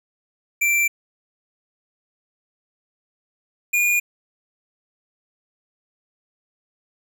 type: tone pair in turn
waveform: square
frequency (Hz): 2349 / 2432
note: D7 / D#7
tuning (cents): 0 / -40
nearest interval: minor second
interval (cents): 60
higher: second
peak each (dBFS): -17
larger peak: neither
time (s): 0.61-0.88 / 3.73-4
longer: neither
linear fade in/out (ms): 10
effects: none